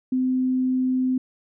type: tone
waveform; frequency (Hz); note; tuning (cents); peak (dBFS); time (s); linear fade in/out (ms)
sine; 256.8; C4; -32; -19; 0.12-1.18; 5
effects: none